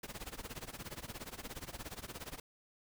pink noise with tremolo, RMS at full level -43 dBFS, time 0.03-2.4 s, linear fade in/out 5 ms, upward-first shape sine, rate 17 Hz, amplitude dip 90%, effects none

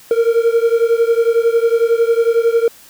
triangle beating tone pair, 458.7 / 469.7 Hz, A#4 / A#4, -28 / +13 cents, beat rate 11 Hz, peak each -11 / -13 dBFS, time 0.11-2.68 s, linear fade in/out 2 ms, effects white hiss -43 dBFS RMS until 2.89 s

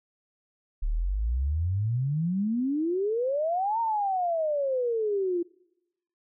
sine exponential two-way sweep, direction up then down, 34.65 to 932.3 to 338.4 Hz, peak -24 dBFS, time 0.82-5.43 s, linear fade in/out 10 ms, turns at 3.8 s, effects noise-tail reverb RT60 0.9 s tail -24 dB re dry

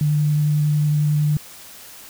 sine tone with vibrato, 149.4 Hz, D3, 30 cents sharp, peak -15 dBFS, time 0.01-1.37 s, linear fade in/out 2 ms, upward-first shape square, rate 11 Hz, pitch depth 8 cents each way, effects white hiss -41 dBFS RMS until 2.09 s

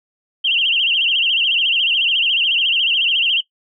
sine tone with vibrato, 2960 Hz, F#7, in tune, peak -13 dBFS, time 0.44-3.41 s, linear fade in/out 10 ms, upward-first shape sine, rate 14 Hz, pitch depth 160 cents each way, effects noise-tail reverb RT60 0.1 s tail -19 dB re dry

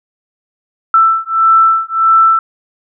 sine beating tone pair, 1328 / 1329.6 Hz, E6 / E6, +12 / +15 cents, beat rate 1.6 Hz, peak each -10 dBFS, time 0.94-2.39 s, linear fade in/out 2 ms, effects none

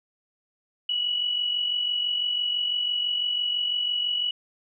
sine tone with amplitude modulation, 2936 Hz, F#7, 14 cents flat, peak -21 dBFS, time 0.89-4.31 s, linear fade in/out 5 ms, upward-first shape sine, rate 46 Hz, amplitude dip 50%, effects none

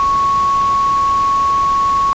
sine tone in noise, 1107 Hz, C#6, 3 cents flat, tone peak -11 dBFS, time 0-2.13 s, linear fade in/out 0 ms, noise pink, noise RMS -29 dBFS, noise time 0-2.13 s, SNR +15 dB, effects resampled to 16000 Hz

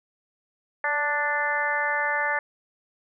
harmonic tone with a mistuned harmonic, 293.7 Hz, D4, in tune, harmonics 2 / 3 / 4 / 5 / 6 / 7, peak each -32 / -29 / -33 / -31 / -26 / -32 dBFS, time 0.84-2.39 s, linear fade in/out 2 ms, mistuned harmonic 2, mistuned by -23 cents, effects none

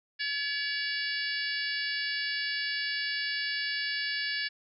harmonic tone, 570 Hz, C#5, 48 cents sharp, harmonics 3 / 4 / 5 / 6 / 7 / 8 / 9, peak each -33 / -38 / -39 / -42 / -42 / -37 / -40 dBFS, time 0.19-4.49 s, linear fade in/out 20 ms, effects none

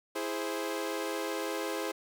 sawtooth chord, E augmented, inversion none, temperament equal, 329.6 / 415.3 / 523.3 Hz, E4 / G#4 / B#4, 0 / 0 / 0 cents, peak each -33 dBFS, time 0.15-1.92 s, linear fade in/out 10 ms, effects none

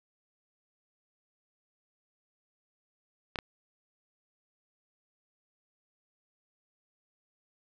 clicks, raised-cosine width 0.3 ms, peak -17 dBFS, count 2, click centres 3.358 / 3.388 s, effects none

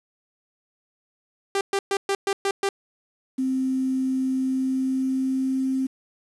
sawtooth tone bursts, 394.6 Hz, G4, 11 cents sharp, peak -17 dBFS, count 7, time 1.55-2.69 s, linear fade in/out 2 ms, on 60 ms, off 120 ms
sine tone with pitch glide, 261.6 to 263.7 Hz, C4 to C4, 0 to +14 cents, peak -21 dBFS, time 3.38-5.87 s, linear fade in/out 10 ms, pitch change +14 cents, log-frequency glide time 4.38-5.59 s
effects resampled to 24000 Hz + 8-bit

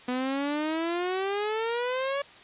sawtooth exponential sweep, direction up, 246.9 to 569 Hz, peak -23 dBFS, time 0.08-2.22 s, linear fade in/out 5 ms, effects white hiss -50 dBFS RMS until 2.43 s + resampled to 8000 Hz

